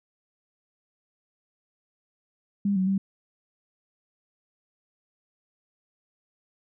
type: tone with pitch steps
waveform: sine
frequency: 200.7 / 187.6 / 194.3 Hz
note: G3 / F#3 / G3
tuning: +41 / +24 / -15 cents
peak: -21 dBFS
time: 2.65-2.98 s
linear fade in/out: 5 ms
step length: 110 ms
effects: none